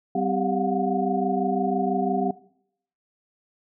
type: tone cluster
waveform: sine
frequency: 193 / 257.5 / 394.3 / 707 / 733 Hz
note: G3 / C4 / G4 / F5 / F#5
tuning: -27 / -28 / +10 / +21 / -16 cents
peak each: -28 dBFS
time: 0.15-2.31 s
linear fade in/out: 5 ms
effects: noise-tail reverb RT60 0.7 s tail -20 dB re dry